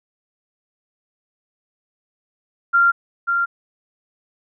sine tone with echo, 1387 Hz, F6, 12 cents flat, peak -11 dBFS, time 2.73-2.92 s, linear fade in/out 20 ms, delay 540 ms, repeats 1, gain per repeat -5 dB, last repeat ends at 3.46 s, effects none

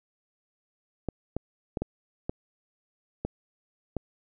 clicks, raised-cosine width 2 ms, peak -16 dBFS, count 7, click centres 1.087 / 1.366 / 1.772 / 1.82 / 2.295 / 3.25 / 3.967 s, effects none

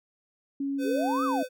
sine tone with pitch glide, 277.2 to 273.5 Hz, C#4 to C#4, 0 to -23 cents, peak -27 dBFS, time 0.6-1.43 s, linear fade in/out 5 ms, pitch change -23 cents, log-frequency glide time 0.76-1.26 s
square tone, 508 Hz, B4, 49 cents sharp, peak -33 dBFS, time 0.78-1.49 s, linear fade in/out 50 ms
sine exponential two-way sweep, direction up then down, 365.8 to 1318.5 to 537 Hz, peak -27 dBFS, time 0.83-1.46 s, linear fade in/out 50 ms, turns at 1.24 s
effects none

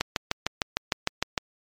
click train, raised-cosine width 0.2 ms, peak -6 dBFS, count 10, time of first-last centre 0.01-1.378 s, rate 6.58 Hz, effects MP3 96 kbps

